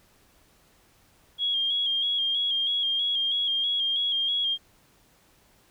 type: tone with vibrato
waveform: sine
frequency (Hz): 3270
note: G#7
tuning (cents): -28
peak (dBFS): -23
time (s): 1.38-4.58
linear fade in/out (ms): 50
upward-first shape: square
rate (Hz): 3.1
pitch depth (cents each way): 32
effects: pink hiss -61 dBFS RMS until 5.7 s